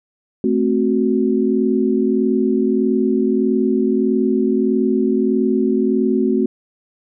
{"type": "chord", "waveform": "sine", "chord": "F# diminished", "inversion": "first", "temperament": "equal", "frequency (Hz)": [220, 261.6, 370], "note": ["A3", "C4", "F#4"], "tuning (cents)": [0, 0, 0], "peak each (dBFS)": -18, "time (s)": [0.44, 6.46], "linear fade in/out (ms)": 2, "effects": []}